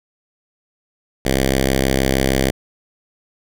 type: tone with notch filter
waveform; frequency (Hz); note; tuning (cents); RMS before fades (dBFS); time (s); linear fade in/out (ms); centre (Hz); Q
5% pulse; 66.4; C2; +26; -17; 1.25-2.51; 5; 940; 1.4
effects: none